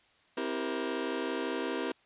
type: chord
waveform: sawtooth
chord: C dominant seventh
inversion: none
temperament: just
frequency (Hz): 261.6 / 327 / 392.4 / 470.9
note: C4 / E4 / G4 / Bb4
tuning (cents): 0 / -14 / +2 / +18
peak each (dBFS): -33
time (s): 0.37-1.92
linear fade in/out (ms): 5
effects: white hiss -65 dBFS RMS until 2.05 s + resampled to 8000 Hz